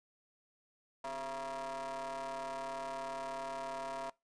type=ring-modulated tone; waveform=40% pulse; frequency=138.59 Hz; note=C#3; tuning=in tune; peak=-35 dBFS; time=1.04-4.1 s; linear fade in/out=5 ms; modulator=813 Hz; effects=noise-tail reverb RT60 0.2 s tail -21 dB re dry + resampled to 22050 Hz